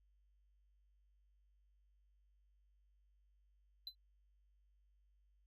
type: tone with exponential decay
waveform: triangle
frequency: 4039 Hz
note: B7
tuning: 38 cents sharp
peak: -39 dBFS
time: 3.87-3.95 s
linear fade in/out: 2 ms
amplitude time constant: 17 ms
effects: added 50 Hz sine -70 dBFS peak until 5.46 s